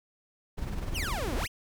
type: noise with tremolo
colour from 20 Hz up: brown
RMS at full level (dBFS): -31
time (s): 0.57-1.47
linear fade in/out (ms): 20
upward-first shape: sine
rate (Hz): 20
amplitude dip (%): 50
type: exponential two-way sweep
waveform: sawtooth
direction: down then up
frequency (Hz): 3342 to 227.3 to 3342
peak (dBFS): -29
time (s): 0.94-1.48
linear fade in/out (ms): 20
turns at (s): 1.35
effects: none